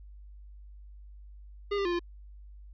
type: tone with pitch steps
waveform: square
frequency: 406.6 / 397.2 / 350.2 / 346.7 Hz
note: G#4 / G4 / F4 / F4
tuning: -37 / +23 / +5 / -13 cents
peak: -28 dBFS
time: 1.71-1.994 s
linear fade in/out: 10 ms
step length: 71 ms
effects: added 50 Hz sine -46 dBFS peak until 2.73 s + resampled to 11025 Hz